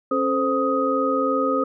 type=tone cluster; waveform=sine; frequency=271.8 / 436.2 / 519 / 1253 Hz; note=C#4 / A4 / C5 / D#6; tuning=-34 / -15 / -14 / +12 cents; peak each=-24 / -27 / -23 / -23 dBFS; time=0.11-1.64 s; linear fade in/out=5 ms; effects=none